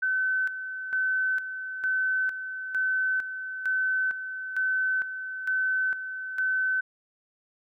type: tone with tremolo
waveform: sine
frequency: 1523 Hz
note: F#6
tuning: 50 cents sharp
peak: -23 dBFS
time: 0.02-6.81 s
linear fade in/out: 10 ms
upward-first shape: square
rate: 1.1 Hz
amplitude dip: 65%
effects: none